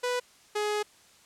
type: tone pair in turn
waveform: sawtooth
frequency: 493.9 / 419.3 Hz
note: B4 / G#4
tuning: 0 / +17 cents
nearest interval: minor third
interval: 283 cents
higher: first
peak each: -23 / -23 dBFS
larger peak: neither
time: 0.03-0.2 / 0.55-0.83 s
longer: second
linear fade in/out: 10 ms
effects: white hiss -58 dBFS RMS until 1.25 s + low-pass 9000 Hz 12 dB/octave